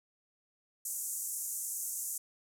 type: band-pass noise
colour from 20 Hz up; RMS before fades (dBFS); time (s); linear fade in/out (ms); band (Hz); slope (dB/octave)
pink; -38; 0.85-2.18; 5; 6600 to 14000; 48
effects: none